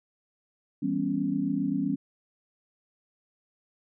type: chord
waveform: sine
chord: C# half-diminished seventh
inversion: first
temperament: just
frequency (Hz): 166.31 / 199.57 / 249.5 / 277.2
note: E3 / G3 / B3 / C#4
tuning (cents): +16 / +31 / +18 / 0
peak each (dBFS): -34 / -31 / -32 / -28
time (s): 0.82-1.96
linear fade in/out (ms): 10
effects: none